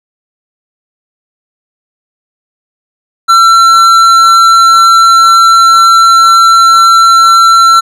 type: tone with tanh clipping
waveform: sine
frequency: 1349 Hz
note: E6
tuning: 40 cents sharp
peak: -3 dBFS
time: 3.28-7.81 s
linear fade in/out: 20 ms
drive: 12 dB
effects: none